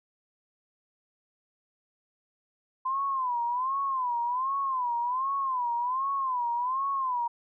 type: tone with vibrato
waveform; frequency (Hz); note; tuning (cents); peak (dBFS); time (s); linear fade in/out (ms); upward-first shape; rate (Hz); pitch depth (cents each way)
sine; 1022; C6; -41; -26; 2.85-7.28; 10; sine; 1.3; 140
effects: none